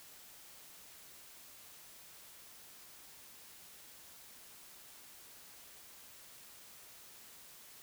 silence, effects white hiss -56 dBFS RMS until 7.82 s

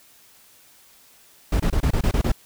brown noise bursts, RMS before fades -19 dBFS, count 8, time 1.52-2.319 s, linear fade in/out 5 ms, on 78 ms, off 25 ms, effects white hiss -53 dBFS RMS until 2.45 s

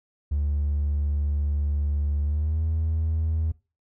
triangle tone with pitch glide, 72.8 to 79.85 Hz, D2 to D#2, -15 to +45 cents, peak -19 dBFS, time 0.31-3.52 s, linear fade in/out 10 ms, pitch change +160 cents, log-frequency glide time 2.23-2.63 s, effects noise-tail reverb RT60 0.3 s tail -23 dB re dry + tanh soft clip ceiling -17 dBFS

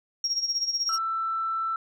sine tone with tremolo, 5588 Hz, F8, in tune, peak -21 dBFS, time 0.24-0.98 s, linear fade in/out 2 ms, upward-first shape sine, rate 16 Hz, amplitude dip 75%
sine tone, 1331 Hz, E6, 16 cents sharp, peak -25 dBFS, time 0.89-1.76 s, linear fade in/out 2 ms
effects tanh soft clip ceiling -18 dBFS

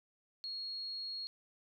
sine tone, 4300 Hz, C8, 47 cents sharp, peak -39 dBFS, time 0.44-1.27 s, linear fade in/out 0 ms, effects none

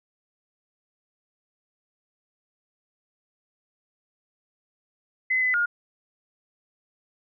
sine tone with pitch steps, 2035 / 2012 / 1424 Hz, C7 / B6 / F6, -49 / +32 / +33 cents, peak -20 dBFS, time 5.3-5.66 s, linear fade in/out 10 ms, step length 120 ms, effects none

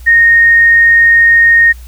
sine tone, 1853 Hz, A#6, 11 cents flat, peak -3 dBFS, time 0.06-1.73 s, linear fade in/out 20 ms, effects added 60 Hz sine -28 dBFS peak until 1.87 s + white hiss -43 dBFS RMS until 1.87 s

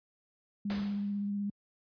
sine tone with vibrato, 202.5 Hz, G#3, 43 cents flat, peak -31 dBFS, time 0.65-1.5 s, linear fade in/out 5 ms, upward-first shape sine, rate 16 Hz, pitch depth 15 cents each way
pink noise with exponential decay, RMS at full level -38 dBFS, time 0.7-1.3 s, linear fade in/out 0 ms, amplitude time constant 130 ms
effects high-pass 60 Hz 12 dB/octave + resampled to 11025 Hz

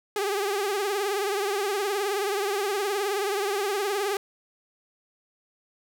sawtooth tone with vibrato, 402.3 Hz, G4, 45 cents sharp, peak -21 dBFS, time 0.16-4.17 s, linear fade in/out 2 ms, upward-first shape triangle, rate 19 Hz, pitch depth 110 cents each way, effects none

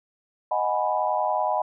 sine chord, G# minor seventh, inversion second, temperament equal, 622.3 / 740 / 830.6 / 987.8 Hz, D#5 / F#5 / G#5 / B5, 0 / 0 / 0 / 0 cents, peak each -27 dBFS, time 0.51-1.62 s, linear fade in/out 5 ms, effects none

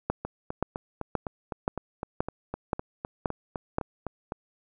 two click trains, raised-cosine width 1 ms, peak -18 / -11 dBFS, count 17 / 8, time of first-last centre 0.25-4.321 / 0.1-3.784 s, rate 3.93 / 1.9 Hz, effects none

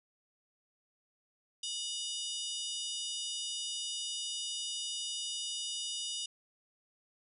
harmonic tone with a mistuned harmonic, 976 Hz, B5, 21 cents flat, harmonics 3 / 4 / 5 / 6 / 7 / 8 / 9 / 10, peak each -40 / -42 / -44 / -46 / -47 / -48 / -49 / -50 dBFS, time 1.63-6.26 s, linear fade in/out 5 ms, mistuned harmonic 4, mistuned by -110 cents, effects none

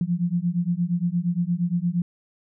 sine beating tone pair, 170 / 178.6 Hz, F3 / F3, -46 / +39 cents, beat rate 8.6 Hz, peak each -24 dBFS, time 0.01-2.02 s, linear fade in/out 2 ms, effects none

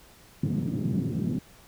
white band-pass noise, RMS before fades -28 dBFS, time 0.43-1.39 s, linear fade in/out 5 ms, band 120 to 240 Hz, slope 24 dB/octave, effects pink hiss -54 dBFS RMS until 1.67 s

